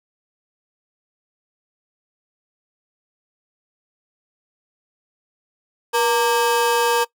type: ring-modulated tone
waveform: 35% pulse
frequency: 698.5 Hz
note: F5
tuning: in tune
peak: -11 dBFS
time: 5.93-7.05 s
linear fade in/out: 20 ms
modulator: 221 Hz
effects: noise-tail reverb RT60 0.1 s tail -21 dB re dry